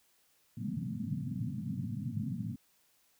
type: band-pass noise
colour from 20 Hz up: pink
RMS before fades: -37 dBFS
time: 0.57-2.56 s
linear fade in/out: 5 ms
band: 100 to 260 Hz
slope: 96 dB/octave
effects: white hiss -70 dBFS RMS until 3.19 s